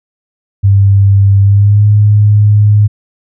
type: tone with pitch glide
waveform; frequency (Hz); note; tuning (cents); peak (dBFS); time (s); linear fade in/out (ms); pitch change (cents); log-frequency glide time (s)
sine; 99 to 104.46; G2 to G#2; +18 to +11; -3; 0.63-2.88; 20; +93; 1.42-1.85
effects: none